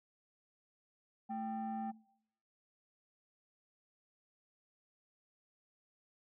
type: tone pair together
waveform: sine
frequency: 220 / 784 Hz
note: A3 / G5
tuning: 0 / 0 cents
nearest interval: octave + minor seventh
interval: 2200 cents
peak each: -39 / -38 dBFS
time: 1.29-1.92 s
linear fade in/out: 20 ms
effects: noise-tail reverb RT60 0.7 s tail -22 dB re dry + tanh soft clip ceiling -34 dBFS